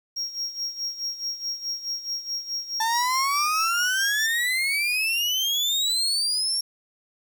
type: tone with tremolo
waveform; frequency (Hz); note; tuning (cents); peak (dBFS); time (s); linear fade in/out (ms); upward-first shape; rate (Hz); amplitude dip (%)
triangle; 5588; F8; 0; -24; 0.16-4.27; 10; sine; 4.7; 75
type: exponential sweep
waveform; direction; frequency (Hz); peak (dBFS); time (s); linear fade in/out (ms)
35% pulse; up; 880 to 5588; -20; 2.8-6.61; 5
effects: 9-bit